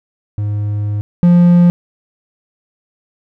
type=tone pair in turn; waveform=triangle; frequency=103.83 / 174.82 Hz; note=G#2 / F3; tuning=0 / +2 cents; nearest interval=major sixth; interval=902 cents; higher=second; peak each=-13 / -3 dBFS; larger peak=second; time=0.38-1.01 / 1.23-1.7 s; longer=first; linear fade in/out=0 ms; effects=none